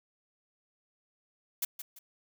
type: noise with echo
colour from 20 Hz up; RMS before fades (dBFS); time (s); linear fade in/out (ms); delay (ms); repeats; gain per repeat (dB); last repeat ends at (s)
blue; -31; 1.62-1.65; 5; 170; 2; -10; 1.99
effects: none